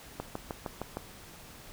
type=click train; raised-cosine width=1 ms; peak=-20 dBFS; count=6; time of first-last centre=0.2-0.97 s; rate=6.49 Hz; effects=pink hiss -50 dBFS RMS until 1.72 s